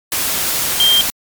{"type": "tone in noise", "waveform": "sine", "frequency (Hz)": 3178, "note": "G7", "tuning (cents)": 23, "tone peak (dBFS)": -9, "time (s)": [0.8, 1.01], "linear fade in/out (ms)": 0, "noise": "white", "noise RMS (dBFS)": -18, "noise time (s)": [0.12, 1.1], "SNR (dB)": 6, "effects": ["MP3 96 kbps"]}